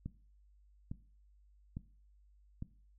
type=click train; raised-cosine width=5 ms; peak=-28 dBFS; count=4; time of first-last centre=0.06-2.624 s; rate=1.17 Hz; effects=noise-tail reverb RT60 0.4 s tail -17 dB re dry + added 50 Hz sine -62 dBFS peak until 2.98 s